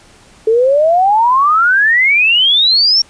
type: exponential sweep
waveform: sine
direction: up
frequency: 431.6 to 5588 Hz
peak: -7 dBFS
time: 0.47-3.02 s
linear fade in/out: 5 ms
effects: pink hiss -44 dBFS RMS until 3.09 s + resampled to 22050 Hz